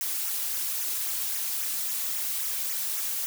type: noise with flanger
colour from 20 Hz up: blue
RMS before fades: -30 dBFS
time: 0.01-3.26 s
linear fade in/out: 0 ms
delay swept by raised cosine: 0.22 to 3.32 ms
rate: 3.7 Hz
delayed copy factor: -1
effects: none